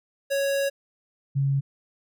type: tone pair in turn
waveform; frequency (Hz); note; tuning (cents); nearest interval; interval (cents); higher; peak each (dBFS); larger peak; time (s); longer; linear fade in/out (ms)
square / sine; 554.4 / 138.08; C#5 / C#3; 0 / -6; 2 octaves; 2406; first; -23 / -20; second; 0.3-0.7 / 1.35-1.61; first; 20
effects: none